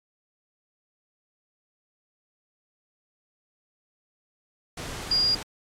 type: tone in noise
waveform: sine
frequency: 4834 Hz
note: D8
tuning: 49 cents sharp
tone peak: -19 dBFS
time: 5.11-5.35 s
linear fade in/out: 5 ms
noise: pink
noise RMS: -35 dBFS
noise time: 4.77-5.43 s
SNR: +13 dB
effects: low-pass 9000 Hz 12 dB/octave + MP3 96 kbps